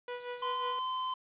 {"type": "tone with tremolo", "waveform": "sawtooth", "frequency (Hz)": 490, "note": "B4", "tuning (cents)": -14, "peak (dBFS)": -32, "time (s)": [0.08, 0.79], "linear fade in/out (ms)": 2, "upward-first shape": "sine", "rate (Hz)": 5.5, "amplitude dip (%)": 65}
{"type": "tone", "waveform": "square", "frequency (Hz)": 1029, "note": "C6", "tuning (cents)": -29, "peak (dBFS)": -33, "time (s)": [0.42, 1.14], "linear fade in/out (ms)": 5}
{"effects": ["resampled to 8000 Hz", "10-bit"]}